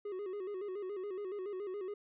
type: tone with vibrato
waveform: triangle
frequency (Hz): 390.9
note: G4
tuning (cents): -5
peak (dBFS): -36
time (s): 0.05-1.94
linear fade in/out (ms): 5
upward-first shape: square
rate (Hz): 7.1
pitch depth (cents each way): 92
effects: resampled to 8000 Hz